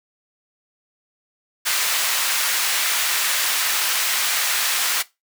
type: high-pass noise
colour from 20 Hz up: pink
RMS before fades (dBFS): -21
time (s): 1.65-5.03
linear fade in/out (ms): 20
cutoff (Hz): 1500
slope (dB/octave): 12
effects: noise-tail reverb RT60 0.2 s tail -18 dB re dry